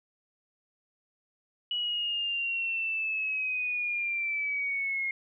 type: linear sweep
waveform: sine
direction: down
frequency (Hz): 2935 to 2143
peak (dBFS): -28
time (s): 1.71-5.11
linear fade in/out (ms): 2
effects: none